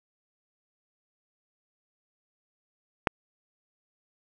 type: click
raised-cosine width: 0.5 ms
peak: -6 dBFS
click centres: 3.072 s
effects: none